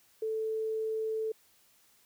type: tone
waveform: sine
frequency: 440 Hz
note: A4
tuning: in tune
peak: -30 dBFS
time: 0.22-1.32 s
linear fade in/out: 5 ms
effects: white hiss -65 dBFS RMS until 2.05 s